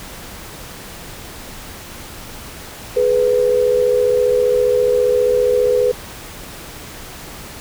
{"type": "tone pair together", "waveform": "sine", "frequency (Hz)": [421.6, 496.5], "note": ["G#4", "B4"], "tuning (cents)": [26, 9], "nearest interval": "minor third", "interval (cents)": 283, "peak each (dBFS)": [-17, -13], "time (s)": [2.96, 5.92], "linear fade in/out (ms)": 10, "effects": ["pink hiss -34 dBFS RMS until 7.6 s"]}